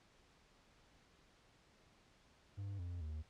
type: tone with pitch steps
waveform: triangle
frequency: 99.4 / 87.54 / 77.09 Hz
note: G2 / F2 / D#2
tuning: +25 / +5 / -15 cents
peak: -40 dBFS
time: 2.57-3.23 s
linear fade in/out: 20 ms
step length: 220 ms
effects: pink hiss -69 dBFS RMS until 3.29 s + low-pass 6000 Hz 12 dB/octave